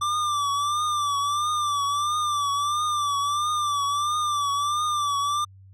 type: tone with vibrato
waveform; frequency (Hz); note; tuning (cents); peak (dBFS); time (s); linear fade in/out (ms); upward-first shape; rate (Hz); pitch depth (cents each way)
square; 1174; D6; -1; -23; 0.01-5.45; 10; triangle; 1.5; 78
effects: added 96 Hz sine -46 dBFS peak until 5.73 s + low-pass 9000 Hz 12 dB/octave